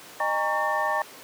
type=tone cluster; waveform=sine; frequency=613 / 810 / 919 / 1115 / 1801 Hz; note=D#5 / G#5 / A#5 / C#6 / A6; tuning=-26 / -43 / -25 / +10 / +40 cents; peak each=-29 dBFS; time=0.2-1.02 s; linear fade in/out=2 ms; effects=pink hiss -44 dBFS RMS until 1.23 s + high-pass 300 Hz 12 dB/octave